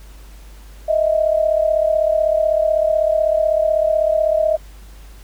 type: tone pair together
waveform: sine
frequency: 623.3 / 659.3 Hz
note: D#5 / E5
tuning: +3 / 0 cents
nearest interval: minor second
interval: 97 cents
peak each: -15 / -18 dBFS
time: 0.88-4.57 s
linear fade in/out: 10 ms
effects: added 50 Hz sine -37 dBFS peak until 5.23 s + pink hiss -48 dBFS RMS until 5.23 s